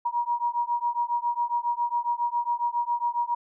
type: beating tone pair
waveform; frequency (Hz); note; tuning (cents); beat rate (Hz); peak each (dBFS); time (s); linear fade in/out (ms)
sine; 950 / 957.3; A#5 / A#5; +33 / +46; 7.3; -27; 0.05-3.35; 10
effects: none